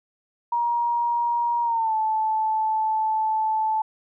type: tone with pitch glide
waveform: sine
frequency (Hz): 947 to 873.4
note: A#5 to A5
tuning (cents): +27 to -13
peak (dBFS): -20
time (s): 0.52-3.82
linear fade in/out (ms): 5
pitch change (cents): -140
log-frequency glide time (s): 1.63-1.94
effects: none